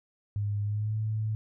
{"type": "tone with pitch glide", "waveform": "sine", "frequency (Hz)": [102.8, 108.66], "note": ["G#2", "A2"], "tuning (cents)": [-17, -21], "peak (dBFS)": -27, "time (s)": [0.36, 1.35], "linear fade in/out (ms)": 0, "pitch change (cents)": 96, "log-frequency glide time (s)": [0.63, 0.96], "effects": []}